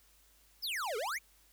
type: exponential two-way sweep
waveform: square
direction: down then up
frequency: 5520 to 406.2 to 2455 Hz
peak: -35 dBFS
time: 0.62-1.19 s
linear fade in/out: 20 ms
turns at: 0.97 s
effects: added 50 Hz sine -68 dBFS peak until 1.52 s + white hiss -66 dBFS RMS until 1.52 s